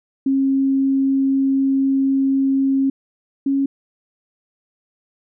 sine tone pair in turn, 270.4 / 274.7 Hz, C#4 / C#4, -43 / -16 cents, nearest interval unison, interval 27 cents, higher second, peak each -14 / -15 dBFS, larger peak first, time 0.26-2.9 / 3.46-3.66 s, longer first, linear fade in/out 5 ms, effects none

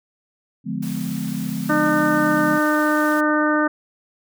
sine chord, D diminished seventh, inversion none, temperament just, 146.83 / 176.2 / 211.4 / 253.7 Hz, D3 / F3 / Ab3 / Cb4, 0 / +16 / +31 / +47 cents, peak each -31 / -28 / -27 / -28 dBFS, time 0.64-2.6 s, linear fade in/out 50 ms
white noise, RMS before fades -38 dBFS, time 0.82-3.21 s, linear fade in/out 10 ms
harmonic tone, 302.6 Hz, D#4, 48 cents flat, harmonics 1 / 2 / 3 / 4 / 5 / 6, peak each -19 / -23 / -28 / -23 / -23 / -29 dBFS, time 1.69-3.68 s, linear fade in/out 10 ms
effects none

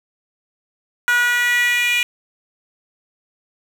10% pulse tone with high-pass filter sweep, 484.2 Hz, B4, 34 cents flat, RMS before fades -17 dBFS, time 1.08-2.03 s, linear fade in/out 0 ms, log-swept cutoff 1400 to 2500 Hz, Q 4.6, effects none

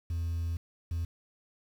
sine tone bursts at uneven times, 83.7 Hz, E2, 27 cents sharp, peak -27 dBFS, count 2, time 0.1-0.57 / 0.91-1.05 s, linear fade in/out 5 ms, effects tanh soft clip ceiling -29 dBFS + 9-bit

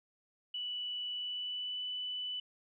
sine tone with pitch glide, 2960 to 2987 Hz, F#7 to F#7, 0 to +16 cents, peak -36 dBFS, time 0.54-2.4 s, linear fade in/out 5 ms, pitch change +16 cents, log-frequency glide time 1.13-1.83 s, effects none

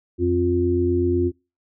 harmonic tone, 88.1 Hz, F2, 16 cents sharp, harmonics 1 / 3 / 4, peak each -23 / -24 / -19 dBFS, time 0.18-1.32 s, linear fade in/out 50 ms, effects noise-tail reverb RT60 0.3 s tail -25 dB re dry

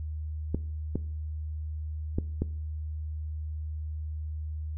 clicks, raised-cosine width 3 ms, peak -15 dBFS, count 4, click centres 0.546 / 0.956 / 2.185 / 2.42 s, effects noise-tail reverb RT60 0.5 s tail -19 dB re dry + added 77 Hz sine -32 dBFS peak until 4.77 s

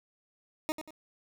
20% pulse tone with echo, 311.1 Hz, D#4, in tune, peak -24 dBFS, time 0.69-0.72 s, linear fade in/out 0 ms, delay 93 ms, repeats 2, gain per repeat -9 dB, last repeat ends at 0.906 s, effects none

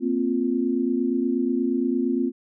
sine chord, Bb suspended second, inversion none, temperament equal, 233.1 / 261.6 / 349.2 Hz, Bb3 / C4 / F4, 0 / 0 / 0 cents, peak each -26 / -23 / -26 dBFS, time 0-2.32 s, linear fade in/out 50 ms, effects none

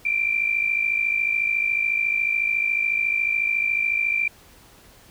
sine tone pair together, 2351 / 2405 Hz, D7 / D7, +1 / +41 cents, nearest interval unison, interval 40 cents, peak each -21 / -25 dBFS, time 0.05-4.28 s, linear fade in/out 5 ms, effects pink hiss -51 dBFS RMS until 5.1 s

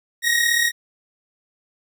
sawtooth tone pair together, 1863 / 1900 Hz, A#6 / A#6, -2 / +33 cents, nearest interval unison, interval 35 cents, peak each -16 dBFS, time 0.22-0.72 s, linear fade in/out 50 ms, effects none

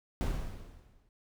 brown noise with exponential decay, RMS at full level -28 dBFS, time 0.21-1.09 s, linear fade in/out 0 ms, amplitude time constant 190 ms, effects none

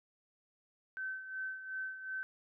sine tone with tremolo, 1535 Hz, G6, 37 cents flat, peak -36 dBFS, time 0.97-2.23 s, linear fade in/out 0 ms, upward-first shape sine, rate 2.7 Hz, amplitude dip 65%, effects none

